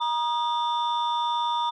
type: tone cluster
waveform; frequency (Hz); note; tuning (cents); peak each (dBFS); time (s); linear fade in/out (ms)
sine; 951 / 1233 / 3549; A#5 / D#6 / A7; +34 / -16 / +14; -23 / -30 / -31; 0-1.71; 20
effects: tanh soft clip ceiling -18 dBFS